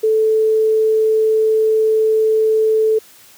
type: tone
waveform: sine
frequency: 437.9 Hz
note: A4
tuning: 8 cents flat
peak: -11 dBFS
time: 0.03-2.99 s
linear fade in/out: 10 ms
effects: white hiss -45 dBFS RMS until 3.37 s + high-pass 60 Hz 12 dB/octave